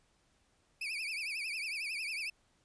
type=tone with vibrato; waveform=35% pulse; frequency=2444 Hz; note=D#7; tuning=32 cents flat; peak=-34 dBFS; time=0.81-2.3 s; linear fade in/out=5 ms; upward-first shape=triangle; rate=11 Hz; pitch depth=180 cents each way; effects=pink hiss -72 dBFS RMS until 2.64 s + resampled to 22050 Hz